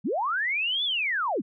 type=linear two-way sweep; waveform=sine; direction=up then down; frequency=147.6 to 3538 to 147.6 Hz; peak=-24 dBFS; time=0.04-1.42 s; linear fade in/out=20 ms; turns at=0.84 s; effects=none